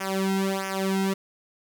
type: tone with flanger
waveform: sawtooth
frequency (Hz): 192.8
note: G3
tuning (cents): -28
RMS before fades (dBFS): -26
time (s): 0-1.14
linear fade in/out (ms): 10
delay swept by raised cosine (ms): 0.24 to 1.74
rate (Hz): 1.5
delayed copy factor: -0.95
effects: none